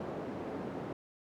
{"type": "band-pass noise", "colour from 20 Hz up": "white", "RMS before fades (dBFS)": -40, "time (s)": [0, 0.93], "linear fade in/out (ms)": 5, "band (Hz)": [140, 490], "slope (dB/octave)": 12, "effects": []}